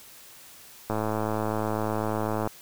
click train, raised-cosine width 1 ms, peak -14 dBFS, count 171, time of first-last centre 0.9-2.474 s, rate 108 Hz, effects white hiss -49 dBFS RMS until 2.61 s

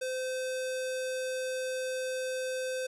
square tone with low-pass filter, 515 Hz, C5, 28 cents flat, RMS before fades -34 dBFS, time 0.01-2.87 s, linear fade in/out 10 ms, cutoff 9200 Hz, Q 1.5, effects none

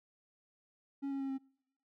triangle tone with pitch steps, 277.2 / 274 / 270.9 / 267.8 Hz, C#4 / C#4 / C#4 / C4, 0 / -20 / -40 / +40 cents, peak -33 dBFS, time 1.02-1.384 s, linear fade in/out 20 ms, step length 91 ms, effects noise-tail reverb RT60 0.7 s tail -26 dB re dry

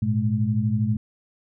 sine tone cluster, 106.2 / 118.6 / 212.5 Hz, G#2 / A#2 / G#3, +39 / +30 / +40 cents, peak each -24 dBFS, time 0.02-0.97 s, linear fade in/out 5 ms, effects none

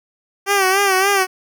10% pulse tone with vibrato, 388.3 Hz, G4, 16 cents flat, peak -5 dBFS, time 0.46-1.27 s, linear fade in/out 50 ms, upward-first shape sine, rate 3.5 Hz, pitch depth 72 cents each way, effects none

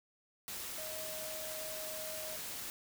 sine tone in noise, 627 Hz, D#5, 13 cents sharp, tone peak -45 dBFS, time 0.78-2.36 s, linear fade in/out 0 ms, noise white, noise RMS -43 dBFS, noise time 0.48-2.7 s, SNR -5 dB, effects none

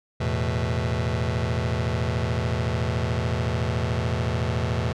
sawtooth chord, E suspended fourth, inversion none, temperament just, 82.41 / 109.88 / 123.61 Hz, E2 / A2 / B2, 0 / -2 / +2 cents, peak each -23 dBFS, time 0.2-4.93 s, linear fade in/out 10 ms, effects low-pass 5000 Hz 12 dB/octave

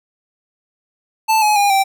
square tone with pitch steps, 880 / 845.1 / 811.6 / 779.5 Hz, A5 / G#5 / G#5 / G5, 0 / +30 / -40 / -10 cents, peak -12 dBFS, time 1.28-1.84 s, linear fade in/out 20 ms, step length 140 ms, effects none

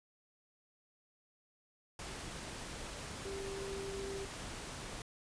sine tone in noise, 392 Hz, G4, in tune, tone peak -41 dBFS, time 3.25-4.25 s, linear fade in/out 2 ms, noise pink, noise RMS -45 dBFS, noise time 1.99-5.02 s, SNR +1 dB, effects resampled to 22050 Hz

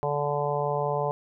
harmonic tone, 145.5 Hz, D3, 16 cents flat, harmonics 1 / 3 / 4 / 5 / 6 / 7, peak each -32 / -30 / -30 / -32 / -32 / -34 dBFS, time 0.03-1.11 s, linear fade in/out 0 ms, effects none

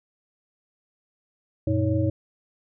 sine tone cluster, 93.5 / 117.6 / 315.7 / 557 Hz, F#2 / A#2 / D#4 / C#5, +19 / +16 / +25 / +8 cents, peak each -25 / -25 / -25 / -29 dBFS, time 1.67-2.1 s, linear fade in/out 5 ms, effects none

